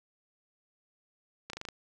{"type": "clicks", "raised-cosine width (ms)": 0.2, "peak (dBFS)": -22, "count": 6, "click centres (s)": [1.5, 1.533, 1.57, 1.614, 1.652, 1.687], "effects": []}